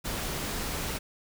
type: noise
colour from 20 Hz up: pink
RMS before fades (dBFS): -33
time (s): 0.04-0.99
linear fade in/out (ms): 20
effects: none